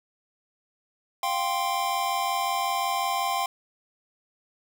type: chord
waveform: square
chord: F suspended second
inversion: none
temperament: equal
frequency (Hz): 698.5 / 784 / 1046.5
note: F5 / G5 / C6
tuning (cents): 0 / 0 / 0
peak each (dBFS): -32 / -29 / -29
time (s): 1.23-3.46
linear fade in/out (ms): 2
effects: none